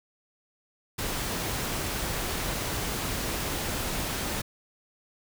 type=noise; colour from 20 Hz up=pink; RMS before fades=-31 dBFS; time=0.98-4.42 s; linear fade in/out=10 ms; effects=none